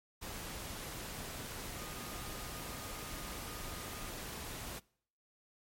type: tone in noise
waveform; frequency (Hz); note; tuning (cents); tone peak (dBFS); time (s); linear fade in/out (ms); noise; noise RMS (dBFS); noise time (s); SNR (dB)
sine; 1230; D#6; -20; -53; 1.76-4.11; 20; pink; -44; 0.21-4.8; -12
effects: noise-tail reverb RT60 0.6 s tail -24 dB re dry + MP3 64 kbps